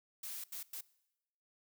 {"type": "noise bursts at uneven times", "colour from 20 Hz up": "blue", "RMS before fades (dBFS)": -44, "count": 3, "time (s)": [[0.23, 0.44], [0.52, 0.63], [0.73, 0.81]], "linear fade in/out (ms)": 5, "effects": ["noise-tail reverb RT60 0.9 s tail -21 dB re dry"]}